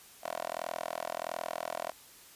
10% pulse tone with high-pass filter, 41.47 Hz, E1, 11 cents sharp, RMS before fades -38 dBFS, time 0.23-1.92 s, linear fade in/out 10 ms, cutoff 700 Hz, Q 3.9, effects white hiss -55 dBFS RMS until 2.35 s + resampled to 32000 Hz

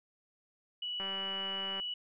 sine tone, 2945 Hz, F#7, 9 cents flat, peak -35 dBFS, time 0.82-1.94 s, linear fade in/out 5 ms
click train, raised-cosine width 0.5 ms, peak -29 dBFS, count 156, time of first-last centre 1-1.799 s, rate 194 Hz
effects none

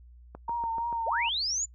click train, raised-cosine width 1 ms, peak -27 dBFS, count 5, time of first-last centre 0.35-0.927 s, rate 6.93 Hz
sine tone with vibrato, 926 Hz, A#5, 12 cents flat, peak -28 dBFS, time 0.48-1.29 s, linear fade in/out 5 ms, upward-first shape triangle, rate 3.1 Hz, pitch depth 40 cents each way
sine linear sweep, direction up, 392 to 7180 Hz, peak -27 dBFS, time 1.06-1.66 s, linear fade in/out 20 ms
effects noise-tail reverb RT60 0.1 s tail -25 dB re dry + added 60 Hz sine -49 dBFS peak until 1.74 s

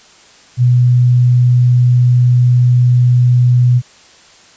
sine tone, 123.47 Hz, B2, in tune, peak -6 dBFS, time 0.57-3.82 s, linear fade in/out 50 ms, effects white hiss -43 dBFS RMS until 4.56 s + resampled to 16000 Hz

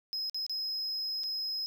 triangle tone with dropouts, 5110 Hz, D#8, 45 cents sharp, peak -31 dBFS, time 0.13-1.66 s, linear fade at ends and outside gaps 0 ms, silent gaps 0.297-0.345 / 0.465-0.496 / 1.235-1.239 s, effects none

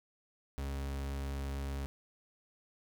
40% pulse tone, 68.9 Hz, C#2, 10 cents flat, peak -35 dBFS, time 0.58-1.86 s, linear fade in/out 0 ms, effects none

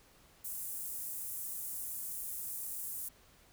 pink high-pass noise, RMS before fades -41 dBFS, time 0.44-3.09 s, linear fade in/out 10 ms, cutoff 9200 Hz, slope 24 dB/octave, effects pink hiss -63 dBFS RMS until 3.52 s

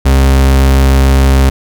40% pulse tone, 67 Hz, C2, 42 cents sharp, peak -4 dBFS, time 0.05-1.5 s, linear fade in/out 10 ms, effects none

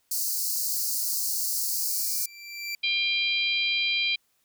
white high-pass noise, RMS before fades -28 dBFS, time 0.11-2.26 s, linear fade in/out 5 ms, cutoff 4300 Hz, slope 96 dB/octave
25% pulse tone with exponential growth, 2349 Hz, D7, in tune, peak -25 dBFS, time 1.69-2.75 s, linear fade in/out 2 ms, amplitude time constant 230 ms
harmonic tone, 796 Hz, G5, 26 cents sharp, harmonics 3 / 4 / 5 / 6, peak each -26 / -28 / -30 / -36 dBFS, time 2.83-4.16 s, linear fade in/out 10 ms
effects white hiss -70 dBFS RMS until 4.44 s

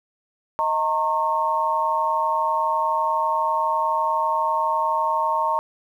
sine tone cluster, 629 / 916 / 1084 Hz, D#5 / A#5 / C#6, +19 / -31 / -39 cents, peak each -27 / -21 / -24 dBFS, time 0.59-5.59 s, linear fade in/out 0 ms, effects 9-bit

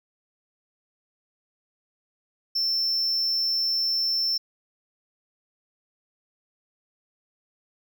triangle tone, 5360 Hz, E8, 28 cents sharp, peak -21 dBFS, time 2.55-4.38 s, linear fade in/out 10 ms, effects none

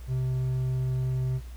triangle tone, 128.8 Hz, C3, 27 cents flat, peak -23 dBFS, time 0.07-1.41 s, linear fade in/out 50 ms, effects added 60 Hz sine -38 dBFS peak until 1.56 s + pink hiss -55 dBFS RMS until 1.56 s

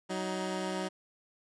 15% pulse tone pair together, 187.2 / 314.8 Hz, F#3 / D#4, +20 / +20 cents, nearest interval major sixth, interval 900 cents, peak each -28 / -31 dBFS, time 0.09-0.89 s, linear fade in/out 20 ms, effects resampled to 22050 Hz

